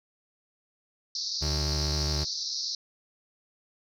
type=band-pass noise; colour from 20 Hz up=pink; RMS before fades=-33 dBFS; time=1.15-2.75 s; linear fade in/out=2 ms; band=4100 to 5800 Hz; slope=96 dB/octave
type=tone with vibrato; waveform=30% pulse; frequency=74.4 Hz; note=D2; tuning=23 cents sharp; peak=-25 dBFS; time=1.41-2.25 s; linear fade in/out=20 ms; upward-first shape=sine; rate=7.5 Hz; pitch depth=16 cents each way
effects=none